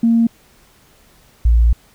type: tone pair in turn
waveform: sine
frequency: 230.3 / 57.58 Hz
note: A#3 / A#1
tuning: -21 / -21 cents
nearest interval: 2 octaves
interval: 2400 cents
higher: first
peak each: -9 / -7 dBFS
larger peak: second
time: 0.03-0.27 / 1.45-1.73 s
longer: second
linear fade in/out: 5 ms
effects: tanh soft clip ceiling -4 dBFS + pink hiss -51 dBFS RMS until 1.94 s